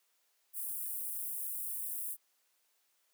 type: high-pass noise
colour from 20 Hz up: white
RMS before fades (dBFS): -39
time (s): 0.53-2.17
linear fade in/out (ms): 50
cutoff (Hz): 9000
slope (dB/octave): 48
effects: white hiss -75 dBFS RMS until 3.13 s + high-pass 400 Hz 12 dB/octave